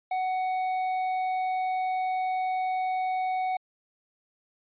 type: tone with tanh clipping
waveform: sine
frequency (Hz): 745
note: F#5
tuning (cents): +12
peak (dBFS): -27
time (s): 0.11-3.57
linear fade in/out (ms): 5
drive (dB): 8
effects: resampled to 8000 Hz